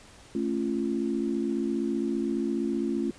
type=chord; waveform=sine; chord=A augmented; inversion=none; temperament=just; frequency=220 / 275 / 343.8 Hz; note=A3 / C#4 / E#4; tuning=0 / -14 / -27 cents; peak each=-30 dBFS; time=0.35-3.11 s; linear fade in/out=2 ms; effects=pink hiss -52 dBFS RMS until 3.18 s + resampled to 22050 Hz